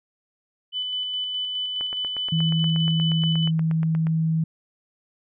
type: tone with tremolo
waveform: sine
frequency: 3000 Hz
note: F#7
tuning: 23 cents sharp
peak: -24 dBFS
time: 0.72-3.51 s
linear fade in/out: 50 ms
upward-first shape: square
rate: 4.8 Hz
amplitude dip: 25%
type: click train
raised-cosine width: 0.5 ms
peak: -22 dBFS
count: 20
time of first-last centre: 1.81-4.069 s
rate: 8.41 Hz
type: tone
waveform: sine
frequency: 161 Hz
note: E3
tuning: 41 cents flat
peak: -19 dBFS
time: 2.32-4.44 s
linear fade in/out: 5 ms
effects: none